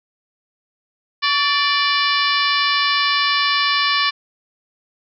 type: harmonic tone with a mistuned harmonic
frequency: 587.3 Hz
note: D5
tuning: in tune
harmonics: 2 / 3 / 4 / 5 / 6 / 7 / 8 / 9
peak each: -20 / -22 / -23 / -24 / -25 / -25 / -26 / -27 dBFS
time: 1.22-4.11 s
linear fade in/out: 20 ms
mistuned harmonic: 2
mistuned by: -62 cents
effects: none